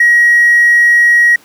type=tone with hard clipping; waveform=sine; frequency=1900 Hz; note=A#6; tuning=33 cents sharp; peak=-5 dBFS; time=0-1.36 s; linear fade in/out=5 ms; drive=1 dB; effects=pink hiss -44 dBFS RMS until 1.44 s + high-pass 200 Hz 12 dB/octave